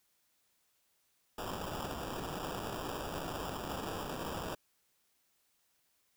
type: noise with sample-and-hold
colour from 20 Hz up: blue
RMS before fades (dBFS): -40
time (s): 1.38-4.55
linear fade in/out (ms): 5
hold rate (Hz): 2100
effects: white hiss -75 dBFS RMS until 6.16 s